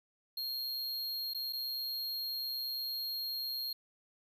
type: tone with dropouts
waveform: square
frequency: 4243 Hz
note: C8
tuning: 23 cents sharp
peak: -36 dBFS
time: 0.37-3.73 s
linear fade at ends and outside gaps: 5 ms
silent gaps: 1.336-1.346 / 1.526-1.531 s
effects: none